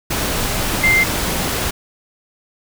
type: tone in noise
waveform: sine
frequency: 2091 Hz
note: C7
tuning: 2 cents flat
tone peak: -11 dBFS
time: 0.83-1.04 s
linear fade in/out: 10 ms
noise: pink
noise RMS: -20 dBFS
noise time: 0.1-1.71 s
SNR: +6 dB
effects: none